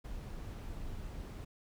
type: noise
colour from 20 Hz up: brown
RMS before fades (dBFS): -43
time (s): 0.04-1.45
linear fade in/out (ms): 10
effects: none